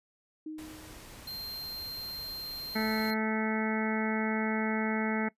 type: tone with exponential decay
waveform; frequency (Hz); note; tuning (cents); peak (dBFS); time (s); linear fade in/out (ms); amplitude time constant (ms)
sine; 311.1; D#4; 0; -35; 0.46-1.43; 5; 210
type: noise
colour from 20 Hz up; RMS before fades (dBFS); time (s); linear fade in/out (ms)
pink; -49; 0.58-3.11; 5
type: tone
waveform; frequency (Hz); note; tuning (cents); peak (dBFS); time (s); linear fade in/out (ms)
square; 4176; C8; -4; -38; 1.27-3.14; 5
type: harmonic tone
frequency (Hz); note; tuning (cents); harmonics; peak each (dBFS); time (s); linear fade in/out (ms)
218.5; A3; -12; 1 / 2 / 3 / 4 / 6 / 7 / 8 / 9 / 10; -30 / -36 / -40 / -38 / -41 / -41 / -43 / -40 / -39; 2.75-5.29; 10
effects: noise-tail reverb RT60 0.1 s tail -20 dB re dry + resampled to 32000 Hz

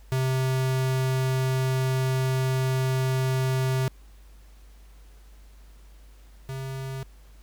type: tone pair in turn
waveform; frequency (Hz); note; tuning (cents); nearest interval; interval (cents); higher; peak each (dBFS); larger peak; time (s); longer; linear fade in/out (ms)
square; 130.81 / 133.25; C3 / C3; 0 / +32; unison; 32; second; -23 / -32; first; 0.12-3.88 / 6.49-7.03; first; 0
effects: added 50 Hz sine -47 dBFS peak until 7.42 s + pink hiss -60 dBFS RMS until 7.42 s

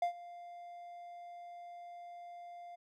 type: tone with ADSR envelope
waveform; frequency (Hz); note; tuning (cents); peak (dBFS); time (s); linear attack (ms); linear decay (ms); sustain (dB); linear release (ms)
triangle; 698.5; F5; 0; -26; 0.02-2.76; 4; 100; -19; 14
effects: none

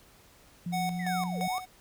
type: tone with pitch glide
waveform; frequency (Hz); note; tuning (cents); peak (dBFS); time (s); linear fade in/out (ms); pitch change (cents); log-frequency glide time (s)
sine; 174.61 to 178.49; F3 to F3; 0 to +38; -31; 0.66-1.48; 5; +38; 0.93-1.06
type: tone with tremolo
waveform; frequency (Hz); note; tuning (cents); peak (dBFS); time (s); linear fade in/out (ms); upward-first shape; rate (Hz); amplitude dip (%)
square; 740; F#5; 0; -30; 0.72-1.66; 20; square; 2.9; 70
type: linear two-way sweep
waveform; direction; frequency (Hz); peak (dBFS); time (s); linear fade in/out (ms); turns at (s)
sine; down then up; 2071 to 424.1 to 1244; -38; 0.99-1.6; 5; 1.39
effects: pink hiss -58 dBFS RMS until 1.8 s

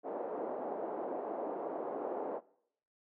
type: band-pass noise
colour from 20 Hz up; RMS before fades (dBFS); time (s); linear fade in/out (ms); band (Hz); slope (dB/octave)
white; -39; 0.03-2.41; 50; 300 to 740; 24
effects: noise-tail reverb RT60 0.7 s tail -22 dB re dry

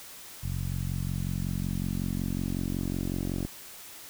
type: tone with low-pass filter sweep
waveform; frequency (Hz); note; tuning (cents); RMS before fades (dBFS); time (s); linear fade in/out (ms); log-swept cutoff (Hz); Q
10% pulse; 45.39; F#1; -32; -31; 0.43-3.47; 10; 120 to 400; 1.7
effects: white hiss -46 dBFS RMS until 4.09 s

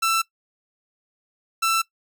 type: tone pair in turn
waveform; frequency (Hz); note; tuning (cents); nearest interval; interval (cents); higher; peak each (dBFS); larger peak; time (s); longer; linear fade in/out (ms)
sawtooth; 1334 / 1334; E6 / E6; +20 / +20; unison; 0; neither; -15; neither; 0.02-0.22 / 1.62-1.82; neither; 10
effects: noise-tail reverb RT60 0.1 s tail -19 dB re dry

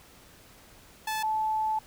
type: tone pair in turn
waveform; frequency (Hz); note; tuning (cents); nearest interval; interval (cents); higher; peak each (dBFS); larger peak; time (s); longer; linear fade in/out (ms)
sawtooth / sine; 870 / 870; A5 / A5; -20 / -20; unison; 0; neither; -25; neither; 1.07-1.23 / 1.23-1.79; second; 5
effects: pink hiss -54 dBFS RMS until 1.86 s

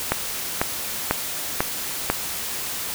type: click train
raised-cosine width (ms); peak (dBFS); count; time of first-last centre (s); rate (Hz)
0.5; -3; 5; 0.12-2.1; 2.02
effects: white hiss -29 dBFS RMS until 2.94 s

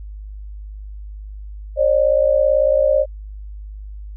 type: tone pair together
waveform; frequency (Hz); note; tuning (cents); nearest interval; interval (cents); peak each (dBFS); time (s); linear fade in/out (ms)
sine; 542.9 / 601; C#5 / D5; -36 / +40; major second; 176; -15; 1.76-3.06; 50
effects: added 51 Hz sine -30 dBFS peak until 4.16 s

